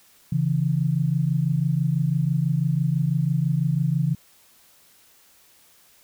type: tone pair together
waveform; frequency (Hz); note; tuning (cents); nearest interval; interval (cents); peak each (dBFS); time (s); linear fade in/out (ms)
sine; 137.65 / 163.7; C#3 / E3; -12 / -12; minor third; 300; -22; 0.32-4.15; 5
effects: white hiss -56 dBFS RMS until 6.03 s